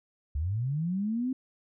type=linear sweep; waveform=sine; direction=up; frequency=66 to 265.1 Hz; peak=-27 dBFS; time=0.35-1.33 s; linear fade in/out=5 ms; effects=none